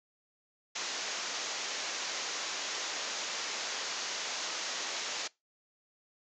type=low-pass noise; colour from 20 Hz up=white; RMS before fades=-37 dBFS; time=0.75-5.28 s; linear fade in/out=10 ms; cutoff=7000 Hz; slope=96 dB/octave; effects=noise-tail reverb RT60 0.2 s tail -22 dB re dry + high-pass 400 Hz 12 dB/octave